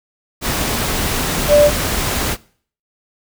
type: tone in noise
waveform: sine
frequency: 587.3 Hz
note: D5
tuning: in tune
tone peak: -6 dBFS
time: 1.48-1.71 s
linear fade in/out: 50 ms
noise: pink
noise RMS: -19 dBFS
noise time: 0.41-2.37 s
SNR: +10 dB
effects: noise-tail reverb RT60 0.5 s tail -22 dB re dry